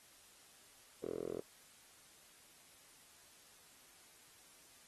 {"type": "tone with band-pass filter", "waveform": "5% pulse", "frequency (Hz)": 42.56, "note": "F1", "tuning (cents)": -44, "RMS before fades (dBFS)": -43, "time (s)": [1.04, 1.4], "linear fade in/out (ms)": 0, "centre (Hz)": 430, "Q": 4, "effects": ["white hiss -63 dBFS RMS until 4.87 s", "AAC 32 kbps"]}